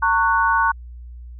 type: chord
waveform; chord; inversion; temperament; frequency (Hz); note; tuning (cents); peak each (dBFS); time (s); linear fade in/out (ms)
sine; F# major; first; equal with one note detuned; 911.6 / 1108.7 / 1480; A#5 / C#6 / F#6; -39 / 0 / 0; -19; 0.02-0.72; 10
effects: added 60 Hz sine -34 dBFS peak until 1.39 s